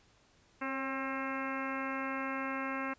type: harmonic tone with a mistuned harmonic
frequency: 267.1 Hz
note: C4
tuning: 36 cents sharp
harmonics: 1 / 2 / 3 / 4 / 5 / 6 / 7 / 8 / 9 / 10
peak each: -39 / -43 / -46 / -41 / -43 / -43 / -48 / -44 / -51 / -48 dBFS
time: 0.61-2.94 s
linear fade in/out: 10 ms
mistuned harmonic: 2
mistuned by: +30 cents
effects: pink hiss -66 dBFS RMS until 2.98 s + resampled to 16000 Hz